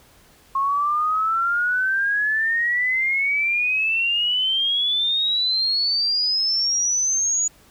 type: exponential sweep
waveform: sine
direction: up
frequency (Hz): 1080 to 6870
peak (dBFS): -18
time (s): 0.55-7.48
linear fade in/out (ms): 5
effects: pink hiss -53 dBFS RMS until 7.7 s